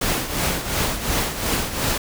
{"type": "noise with tremolo", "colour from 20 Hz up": "pink", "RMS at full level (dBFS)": -20, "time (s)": [0.01, 1.98], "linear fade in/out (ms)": 5, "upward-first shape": "triangle", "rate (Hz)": 2.8, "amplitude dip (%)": 70, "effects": []}